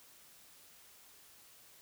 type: silence
effects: white hiss -60 dBFS RMS until 1.81 s